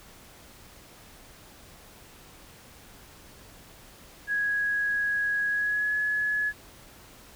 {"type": "tone with pitch glide", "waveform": "sine", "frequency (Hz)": [1661.2, 1697.1], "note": ["G#6", "G#6"], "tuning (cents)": [0, 37], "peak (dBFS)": -24, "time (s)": [4.27, 6.53], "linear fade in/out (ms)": 50, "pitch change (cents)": 37, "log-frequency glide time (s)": [5.49, 5.95], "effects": ["pink hiss -51 dBFS RMS until 7.35 s"]}